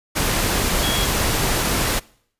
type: tone in noise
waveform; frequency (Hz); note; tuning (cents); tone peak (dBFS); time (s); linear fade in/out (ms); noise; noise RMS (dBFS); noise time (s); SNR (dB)
sine; 3322; G#7; 0; -24; 0.82-1.06; 20; pink; -20; 0.15-2; -7
effects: noise-tail reverb RT60 0.6 s tail -23 dB re dry + resampled to 32000 Hz